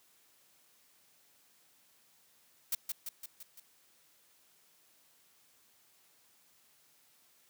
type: noise with echo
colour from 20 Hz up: blue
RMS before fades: -32 dBFS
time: 2.72-2.75 s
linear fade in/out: 5 ms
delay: 170 ms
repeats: 5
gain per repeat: -4 dB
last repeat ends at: 3.6 s
effects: white hiss -67 dBFS RMS until 7.49 s + high-pass 100 Hz 12 dB/octave